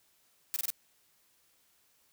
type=noise bursts; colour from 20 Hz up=blue; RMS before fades=-32 dBFS; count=4; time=0.54-0.703 s; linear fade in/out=0 ms; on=22 ms; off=25 ms; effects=white hiss -69 dBFS RMS until 2.12 s